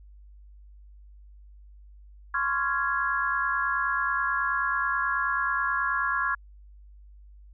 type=chord; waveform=sine; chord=Db major seventh; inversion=third; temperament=just; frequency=1039.4 / 1108.7 / 1385.9 / 1663.1 Hz; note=C6 / Db6 / F6 / Ab6; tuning=-12 / 0 / -14 / +2 cents; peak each=-32 / -30 / -29 / -28 dBFS; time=2.34-6.35 s; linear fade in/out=5 ms; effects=added 50 Hz sine -47 dBFS peak until 7.53 s